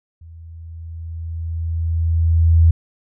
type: tone with level ramp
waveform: sine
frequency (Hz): 82.41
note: E2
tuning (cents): 0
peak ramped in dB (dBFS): -37 to -7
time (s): 0.21-2.71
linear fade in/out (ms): 5
effects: none